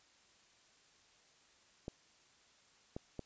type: clicks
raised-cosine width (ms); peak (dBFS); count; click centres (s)
2; -28; 3; 1.881 / 2.965 / 3.193
effects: white hiss -67 dBFS RMS until 3.25 s + resampled to 16000 Hz